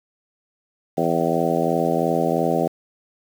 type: harmonic tone with a mistuned harmonic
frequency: 82.9 Hz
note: E2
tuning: 10 cents sharp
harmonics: 2 / 3 / 4 / 5 / 6 / 7 / 8 / 9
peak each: -26 / -26 / -26 / -26 / -26 / -26 / -26 / -26 dBFS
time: 0.97-2.68 s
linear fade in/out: 10 ms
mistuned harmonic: 9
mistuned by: +31 cents
effects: 7-bit